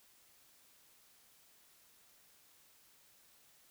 silence, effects white hiss -66 dBFS RMS until 3.7 s

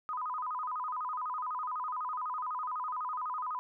sine tone with vibrato, 1117 Hz, C#6, 13 cents sharp, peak -33 dBFS, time 0.09-3.59 s, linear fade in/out 0 ms, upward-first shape square, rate 12 Hz, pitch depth 190 cents each way, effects none

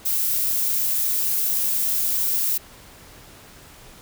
violet noise, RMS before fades -22 dBFS, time 0.05-2.58 s, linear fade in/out 10 ms, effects pink hiss -46 dBFS RMS until 4.01 s

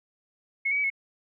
sine tone with pitch steps, 2181 / 2263 / 2284 / 2189 Hz, C#7 / C#7 / D7 / C#7, -29 / +35 / -49 / -22 cents, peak -23 dBFS, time 0.65-0.902 s, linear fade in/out 10 ms, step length 63 ms, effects none

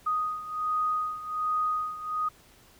sine beating tone pair, 1244.5 / 1245.8 Hz, D#6 / D#6, 0 / +2 cents, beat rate 1.3 Hz, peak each -28 / -32 dBFS, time 0.06-2.29 s, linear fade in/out 10 ms, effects pink hiss -57 dBFS RMS until 2.79 s

